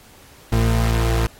40% pulse tone pair together, 56.65 / 113.8 Hz, A#1 / A#2, -49 / -41 cents, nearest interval octave, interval 1208 cents, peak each -17 dBFS, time 0.52-1.27 s, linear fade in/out 5 ms, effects pink hiss -48 dBFS RMS until 1.39 s + AAC 48 kbps

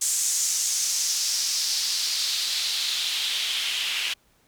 white noise with band-pass filter sweep, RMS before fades -26 dBFS, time 0.01-4.14 s, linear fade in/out 10 ms, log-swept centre 7400 to 2800 Hz, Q 2.8, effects pink hiss -63 dBFS RMS until 4.47 s

